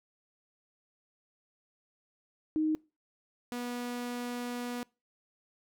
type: tone pair in turn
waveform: sine / sawtooth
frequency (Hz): 311.3 / 243.4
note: D#4 / B3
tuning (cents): +1 / -25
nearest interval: major third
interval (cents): 426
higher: first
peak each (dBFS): -26 / -31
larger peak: first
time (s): 2.56-2.75 / 3.52-4.83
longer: second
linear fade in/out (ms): 0
effects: noise-tail reverb RT60 0.3 s tail -25 dB re dry